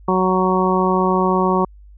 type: harmonic tone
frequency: 185.8 Hz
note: F#3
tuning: 7 cents sharp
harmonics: 1 / 2 / 3 / 4 / 5 / 6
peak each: -19 / -19 / -25 / -25 / -21 / -21 dBFS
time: 0.08-1.65 s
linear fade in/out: 5 ms
effects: added 50 Hz sine -40 dBFS peak until 1.97 s